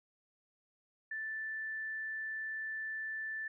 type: tone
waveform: sine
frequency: 1761 Hz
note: A6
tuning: 1 cent sharp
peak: -37 dBFS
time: 1.11-3.48 s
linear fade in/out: 5 ms
effects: none